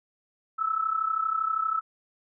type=tone with amplitude modulation; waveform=sine; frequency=1307 Hz; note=E6; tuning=15 cents flat; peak=-21 dBFS; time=0.58-1.81 s; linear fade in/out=20 ms; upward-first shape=sine; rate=32.6 Hz; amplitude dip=75%; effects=none